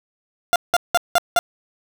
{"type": "tone bursts", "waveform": "30% pulse", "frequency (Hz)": 698.5, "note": "F5", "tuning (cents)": 0, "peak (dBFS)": -10, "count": 5, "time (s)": [0.53, 1.39], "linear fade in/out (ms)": 0, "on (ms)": 28, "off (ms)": 180, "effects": []}